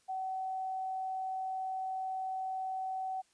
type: tone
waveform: sine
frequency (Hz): 757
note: F#5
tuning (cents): +39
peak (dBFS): -34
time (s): 0.08-3.22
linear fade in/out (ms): 20
effects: white hiss -70 dBFS RMS until 3.33 s + resampled to 22050 Hz